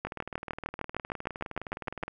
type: two click trains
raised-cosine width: 0.5 ms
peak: -16 / -22 dBFS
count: 14 / 40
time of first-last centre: 0.05-2.035 / 0.07-2.08 s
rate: 6.55 / 19.4 Hz
effects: none